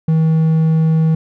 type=tone; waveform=triangle; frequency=160 Hz; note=D#3; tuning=49 cents sharp; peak=-8 dBFS; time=0.08-1.15 s; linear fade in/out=5 ms; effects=none